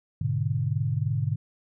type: chord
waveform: sine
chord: G# diminished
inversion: none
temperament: equal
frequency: 103.83 / 123.47 / 146.83 Hz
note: G#2 / B2 / D3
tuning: 0 / 0 / 0 cents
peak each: -28 dBFS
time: 0.21-1.36 s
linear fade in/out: 5 ms
effects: none